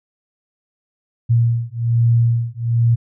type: beating tone pair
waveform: sine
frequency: 116.54 / 117.74 Hz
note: A#2 / A#2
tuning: 0 / +18 cents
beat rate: 1.2 Hz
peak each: -16 dBFS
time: 1.29-2.96 s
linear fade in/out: 20 ms
effects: none